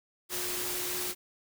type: tone in noise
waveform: sine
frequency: 360 Hz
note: F#4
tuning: 47 cents flat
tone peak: -41 dBFS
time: 0.29-1.15 s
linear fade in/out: 50 ms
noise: white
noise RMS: -34 dBFS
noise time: 0.29-1.15 s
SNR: -10 dB
effects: none